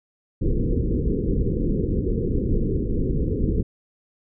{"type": "low-pass noise", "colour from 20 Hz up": "pink", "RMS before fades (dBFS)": -22, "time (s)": [0.41, 3.63], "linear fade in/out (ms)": 10, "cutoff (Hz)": 490, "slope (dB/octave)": 96, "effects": []}